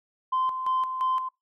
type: tone with tremolo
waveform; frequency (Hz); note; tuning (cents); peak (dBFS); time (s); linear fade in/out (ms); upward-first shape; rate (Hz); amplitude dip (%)
sine; 1035; C6; -19; -21; 0.32-1.29; 10; square; 2.9; 60
effects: noise-tail reverb RT60 0.2 s tail -23 dB re dry + tanh soft clip ceiling -19 dBFS